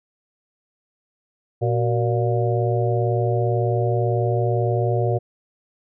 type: harmonic tone with a mistuned harmonic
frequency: 117.8 Hz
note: A#2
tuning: 19 cents sharp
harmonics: 1 / 3 / 4 / 5 / 6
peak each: -20 / -25 / -26 / -27 / -28 dBFS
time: 1.61-5.19 s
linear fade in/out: 20 ms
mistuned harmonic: 3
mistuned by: +94 cents
effects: none